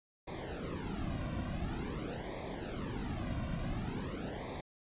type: noise with flanger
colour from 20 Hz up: brown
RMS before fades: -39 dBFS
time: 0.27-4.61 s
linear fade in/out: 10 ms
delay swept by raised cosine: 0.68 to 2.38 ms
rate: 0.47 Hz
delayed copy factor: -0.9
effects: resampled to 8000 Hz